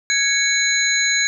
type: tone cluster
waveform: sine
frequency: 1661 / 2222 / 4022 / 6670 Hz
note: G#6 / C#7 / B7 / G#8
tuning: 0 / +4 / +31 / +7 cents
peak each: -21 dBFS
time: 0.1-1.27 s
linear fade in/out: 0 ms
effects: none